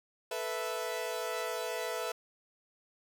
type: chord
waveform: sawtooth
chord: A suspended second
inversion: none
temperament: equal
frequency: 440 / 493.9 / 659.3 Hz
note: A4 / B4 / E5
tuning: 0 / 0 / 0 cents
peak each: -36 / -34 / -34 dBFS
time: 0.31-2.12 s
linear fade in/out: 5 ms
effects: none